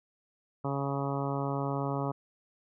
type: harmonic tone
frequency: 139.1 Hz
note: C#3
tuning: 6 cents sharp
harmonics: 1 / 2 / 3 / 4 / 5 / 6 / 7 / 8 / 9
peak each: -33 / -36 / -38 / -39 / -40 / -41 / -41 / -42 / -43 dBFS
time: 0.64-2.12 s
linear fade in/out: 10 ms
effects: none